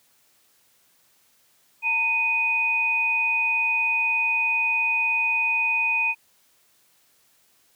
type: tone pair together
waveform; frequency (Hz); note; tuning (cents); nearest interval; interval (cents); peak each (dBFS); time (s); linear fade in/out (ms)
sine; 908.4 / 2489; A#5 / D#7; -45 / 0; octave + perfect fourth; 1745; -30 / -20; 1.82-6.15; 50
effects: white hiss -62 dBFS RMS until 7.75 s + high-pass 80 Hz 12 dB/octave